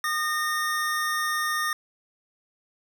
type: tone pair together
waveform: square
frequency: 1219.7 / 1838 Hz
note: D#6 / A#6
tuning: -35 / -25 cents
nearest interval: perfect fifth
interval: 710 cents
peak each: -28 dBFS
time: 0.04-1.73 s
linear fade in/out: 2 ms
effects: none